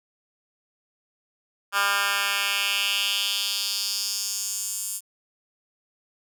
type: tone with high-pass filter sweep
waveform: 10% pulse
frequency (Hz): 200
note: G3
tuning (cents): +35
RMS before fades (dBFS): -26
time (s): 1.72-5.01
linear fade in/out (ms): 50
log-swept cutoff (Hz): 1400 to 8800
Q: 2.4
effects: none